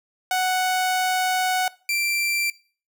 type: tone pair in turn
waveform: sawtooth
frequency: 741 / 2353 Hz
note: F#5 / D7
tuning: +2 / +3 cents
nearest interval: octave + minor sixth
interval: 2001 cents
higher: second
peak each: -16 / -18 dBFS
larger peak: first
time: 0.31-1.68 / 1.89-2.5 s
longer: first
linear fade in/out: 2 ms
effects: noise-tail reverb RT60 0.4 s tail -21 dB re dry